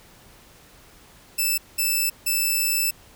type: tone bursts at uneven times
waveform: 5% pulse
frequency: 2637 Hz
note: E7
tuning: in tune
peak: -11 dBFS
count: 3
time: 1.38-1.58 / 1.78-2.1 / 2.26-2.91 s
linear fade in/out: 10 ms
effects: pink hiss -51 dBFS RMS until 3.15 s